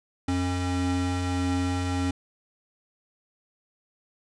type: tone pair together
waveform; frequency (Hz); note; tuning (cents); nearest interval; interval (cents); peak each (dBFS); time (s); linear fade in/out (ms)
square; 90 / 271.6; F#2 / C#4; -47 / -35; octave + perfect fifth; 1912; -28; 0.28-2.11; 5
effects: resampled to 22050 Hz